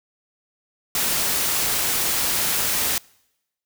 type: noise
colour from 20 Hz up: white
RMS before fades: -22 dBFS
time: 0.95-2.98 s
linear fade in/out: 2 ms
effects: noise-tail reverb RT60 0.9 s tail -26 dB re dry